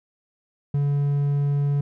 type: tone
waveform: triangle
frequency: 142.8 Hz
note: D3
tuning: 48 cents flat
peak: -17 dBFS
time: 0.74-1.81 s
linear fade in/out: 5 ms
effects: none